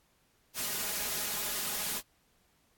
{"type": "noise with comb filter", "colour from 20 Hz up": "white", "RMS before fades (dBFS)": -34, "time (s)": [0.54, 2.02], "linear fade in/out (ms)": 50, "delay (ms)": 4.8, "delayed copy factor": 0.65, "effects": ["pink hiss -70 dBFS RMS until 2.77 s", "AAC 64 kbps"]}